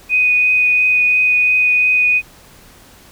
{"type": "tone with vibrato", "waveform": "sine", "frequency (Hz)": 2489, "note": "D#7", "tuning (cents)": 0, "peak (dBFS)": -10, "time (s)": [0.09, 2.22], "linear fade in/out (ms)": 50, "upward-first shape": "triangle", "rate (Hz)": 2.9, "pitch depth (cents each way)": 11, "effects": ["pink hiss -44 dBFS RMS until 3.11 s"]}